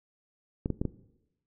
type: clicks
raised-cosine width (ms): 3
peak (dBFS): -16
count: 4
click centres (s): 0.659 / 0.703 / 0.815 / 0.853
effects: noise-tail reverb RT60 0.9 s tail -18 dB re dry